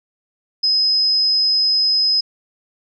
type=tone; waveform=sine; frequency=5070 Hz; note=D#8; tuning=32 cents sharp; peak=-13 dBFS; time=0.63-2.21 s; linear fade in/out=10 ms; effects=none